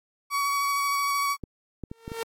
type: tone with vibrato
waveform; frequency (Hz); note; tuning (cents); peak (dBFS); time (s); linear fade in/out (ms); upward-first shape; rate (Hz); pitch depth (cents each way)
35% pulse; 1130; C#6; +33; -22; 0.3-1.37; 50; square; 13; 9
type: clicks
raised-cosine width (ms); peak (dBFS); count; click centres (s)
3; -22; 5; 1.437 / 1.837 / 1.915 / 2.079 / 2.118
type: tone with exponential growth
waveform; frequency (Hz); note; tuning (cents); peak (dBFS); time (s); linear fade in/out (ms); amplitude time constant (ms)
sawtooth; 456.4; A#4; -37; -23; 1.9-2.23; 1; 70
effects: AAC 48 kbps